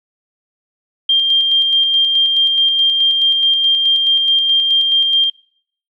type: tone with tremolo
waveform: sine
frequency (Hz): 3190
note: G7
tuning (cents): +30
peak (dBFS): -9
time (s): 1.09-5.3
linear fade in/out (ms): 5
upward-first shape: square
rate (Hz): 4.7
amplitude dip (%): 30
effects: noise-tail reverb RT60 0.6 s tail -23 dB re dry